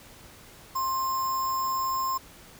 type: tone with sample-and-hold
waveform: sine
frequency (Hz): 1053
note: C6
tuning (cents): +11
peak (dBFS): -25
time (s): 0.75-2.18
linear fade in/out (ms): 10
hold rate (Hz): 6300
effects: pink hiss -50 dBFS RMS until 2.59 s